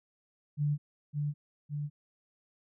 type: tone with echo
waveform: sine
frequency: 146.83 Hz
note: D3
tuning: in tune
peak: -26 dBFS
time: 0.57-0.78 s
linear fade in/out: 50 ms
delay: 560 ms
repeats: 2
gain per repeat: -3 dB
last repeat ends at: 1.9 s
effects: none